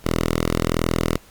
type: tone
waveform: 5% pulse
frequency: 41.25 Hz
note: E1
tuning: 2 cents sharp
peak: -8 dBFS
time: 0.04-1.18 s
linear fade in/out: 10 ms
effects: pink hiss -50 dBFS RMS until 1.3 s + Opus 48 kbps